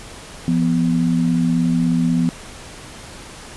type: tone pair together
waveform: sine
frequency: 170.5 / 246.9 Hz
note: F3 / B3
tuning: -41 / 0 cents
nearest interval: tritone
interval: 641 cents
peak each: -17 dBFS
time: 0.48-2.29 s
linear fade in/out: 0 ms
effects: pink hiss -37 dBFS RMS until 3.56 s + resampled to 24000 Hz